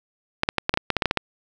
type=clicks; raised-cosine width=0.3 ms; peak=-3 dBFS; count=12; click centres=0.434 / 0.489 / 0.583 / 0.694 / 0.74 / 0.774 / 0.903 / 0.967 / 1.022 / 1.057 / 1.111 / 1.173 s; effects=none